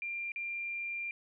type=tone with dropouts; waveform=sine; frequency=2384 Hz; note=D7; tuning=25 cents sharp; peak=-35 dBFS; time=0.02-1.11 s; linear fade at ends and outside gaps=1 ms; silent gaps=0.319-0.36 s; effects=none